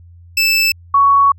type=tone pair in turn; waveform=25% pulse / sine; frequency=2637 / 1117.4 Hz; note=E7 / C#6; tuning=0 / +13 cents; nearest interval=octave + minor third; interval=1487 cents; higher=first; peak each=-7 dBFS; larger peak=neither; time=0.37-0.72 / 0.94-1.32 s; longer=second; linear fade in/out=5 ms; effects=added 86 Hz sine -38 dBFS peak until 1.38 s